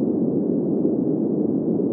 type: band-pass noise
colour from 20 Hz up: pink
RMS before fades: -21 dBFS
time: 0-1.92 s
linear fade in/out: 0 ms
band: 210 to 380 Hz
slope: 24 dB/octave
effects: none